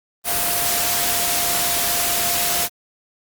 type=tone in noise; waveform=sine; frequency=698.5 Hz; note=F5; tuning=in tune; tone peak=-28 dBFS; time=0.24-2.69 s; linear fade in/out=50 ms; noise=white; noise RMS=-20 dBFS; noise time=0.24-2.69 s; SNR=-11 dB; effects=Opus 32 kbps